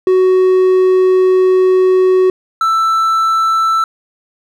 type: tone pair in turn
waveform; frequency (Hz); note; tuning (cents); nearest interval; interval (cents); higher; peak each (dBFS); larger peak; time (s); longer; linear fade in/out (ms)
triangle; 372.1 / 1326; F#4 / E6; +10 / +10; octave + minor seventh; 2200; second; -5 / -8; first; 0.07-2.3 / 2.61-3.84; first; 2
effects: none